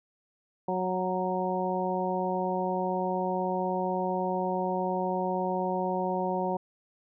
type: harmonic tone with a mistuned harmonic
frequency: 184.1 Hz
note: F#3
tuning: 8 cents flat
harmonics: 1 / 2 / 3 / 4 / 5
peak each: -33 / -33 / -33 / -33 / -33 dBFS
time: 0.68-6.57 s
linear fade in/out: 5 ms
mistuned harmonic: 5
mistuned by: +16 cents
effects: none